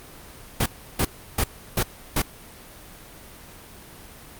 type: noise bursts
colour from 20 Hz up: pink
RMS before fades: -21 dBFS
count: 5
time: 0.6-2.22 s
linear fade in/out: 5 ms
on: 60 ms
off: 330 ms
effects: pink hiss -44 dBFS RMS until 4.39 s + Opus 32 kbps